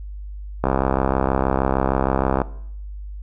click train, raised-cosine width 1 ms, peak -4 dBFS, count 119, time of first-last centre 0.64-2.417 s, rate 66.4 Hz, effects noise-tail reverb RT60 0.7 s tail -19 dB re dry + added 50 Hz sine -30 dBFS peak until 3.22 s

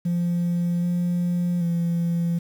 sine tone with pitch steps, 173.6 / 175.6 / 170.4 Hz, F3 / F3 / F3, -10 / +10 / -42 cents, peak -18 dBFS, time 0.05-2.39 s, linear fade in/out 10 ms, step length 780 ms, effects tanh soft clip ceiling -19 dBFS + 8-bit

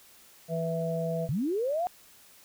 harmonic tone, 164.81 Hz, E3, in tune, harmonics 1 / 3 / 4, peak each -31 / -34 / -32 dBFS, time 0.48-1.29 s, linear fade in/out 50 ms
sine linear sweep, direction up, 116.54 to 740 Hz, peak -26 dBFS, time 1.29-1.87 s, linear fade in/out 0 ms
effects white hiss -56 dBFS RMS until 2.44 s

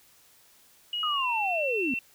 sine tone with pitch glide, 2896 to 2702 Hz, F#7 to E7, -38 to +42 cents, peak -28 dBFS, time 0.93-1.99 s, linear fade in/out 2 ms, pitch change -120 cents, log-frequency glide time 1.15-1.27 s
sine linear sweep, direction down, 1273 to 233.1 Hz, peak -27 dBFS, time 1.03-1.94 s, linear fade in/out 2 ms
effects white hiss -59 dBFS RMS until 2.14 s

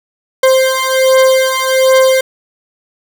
40% pulse beating tone pair, 523.3 / 524.6 Hz, C5 / C5, 0 / +4 cents, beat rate 1.3 Hz, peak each -10 dBFS, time 0.43-2.21 s, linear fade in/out 5 ms, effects none

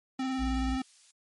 square tone with vibrato, 261.6 Hz, C4, in tune, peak -30 dBFS, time 0.19-0.82 s, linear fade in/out 5 ms, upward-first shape triangle, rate 19 Hz, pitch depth 27 cents each way
sine tone, 58.27 Hz, A#1, in tune, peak -30 dBFS, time 0.38-0.78 s, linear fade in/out 50 ms
violet noise, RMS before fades -47 dBFS, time 0.54-1.11 s, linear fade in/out 2 ms
effects low-pass 6000 Hz 12 dB/octave + MP3 48 kbps

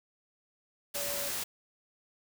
sine tone in noise, 571 Hz, D5, 49 cents flat, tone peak -39 dBFS, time 0.95-1.29 s, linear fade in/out 10 ms, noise white, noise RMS -35 dBFS, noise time 0.94-1.44 s, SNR -7 dB, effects none

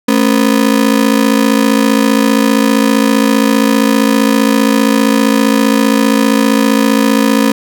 35% pulse ring-modulated tone, 246.9 Hz, B3, in tune, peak -3 dBFS, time 0.08-7.52 s, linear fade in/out 5 ms, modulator 27.6 Hz, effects none

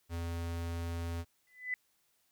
square tone, 84.5 Hz, E2, 43 cents sharp, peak -36 dBFS, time 0.09-1.25 s, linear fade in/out 50 ms
sine tone with exponential growth, 2002 Hz, B6, 23 cents sharp, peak -29 dBFS, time 1.47-1.74 s, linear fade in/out 1 ms, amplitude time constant 57 ms
effects white hiss -74 dBFS RMS until 2.31 s

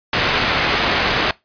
white low-pass noise, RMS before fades -18 dBFS, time 0.13-1.31 s, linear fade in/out 2 ms, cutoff 2900 Hz, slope 12 dB/octave, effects noise-tail reverb RT60 0.2 s tail -21 dB re dry + resampled to 11025 Hz

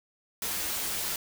white noise with comb filter, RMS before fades -32 dBFS, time 0.42-1.16 s, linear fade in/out 2 ms, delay 7.7 ms, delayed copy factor -0.55, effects none

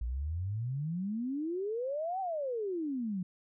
sine exponential two-way sweep, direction up then down, 55.5 to 784 to 175.7 Hz, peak -32 dBFS, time 0.01-3.23 s, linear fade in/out 5 ms, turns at 2.2 s, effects none

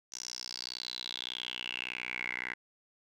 10% pulse tone with band-pass filter sweep, 61.74 Hz, B1, in tune, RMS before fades -40 dBFS, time 0.12-2.54 s, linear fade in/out 5 ms, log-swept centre 6000 to 1900 Hz, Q 7.8, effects none

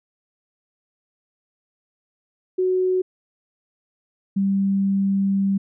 sine tone pair in turn, 370 / 196 Hz, F#4 / G3, 0 / 0 cents, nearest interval major seventh, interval 1100 cents, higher first, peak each -17 dBFS, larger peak neither, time 2.58-3.02 / 4.36-5.58 s, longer second, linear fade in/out 10 ms, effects none

